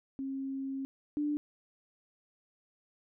sine tone pair in turn, 270 / 295.4 Hz, C#4 / D4, -45 / +10 cents, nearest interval major second, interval 155 cents, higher second, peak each -34 / -29 dBFS, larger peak second, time 0.19-0.85 / 1.17-1.37 s, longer first, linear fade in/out 0 ms, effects none

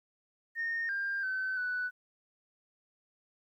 sine tone with pitch steps, 1838 / 1597 / 1527 / 1487 Hz, A#6 / G6 / G6 / F#6, -25 / +32 / -46 / +8 cents, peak -30 dBFS, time 0.55-1.91 s, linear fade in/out 50 ms, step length 340 ms, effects tanh soft clip ceiling -27 dBFS + 12-bit

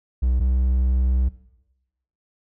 triangle tone pair in turn, 62.3 / 63.5 Hz, B1 / B1, +16 / +49 cents, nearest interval unison, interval 33 cents, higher second, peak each -15 dBFS, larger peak neither, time 0.22-0.4 / 0.4-1.29 s, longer second, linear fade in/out 10 ms, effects noise-tail reverb RT60 0.9 s tail -17 dB re dry

